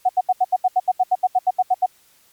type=tone bursts; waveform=sine; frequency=739 Hz; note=F#5; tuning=2 cents flat; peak=-12 dBFS; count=16; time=0.05-1.862 s; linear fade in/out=10 ms; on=42 ms; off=76 ms; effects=white hiss -56 dBFS RMS until 2.32 s + MP3 96 kbps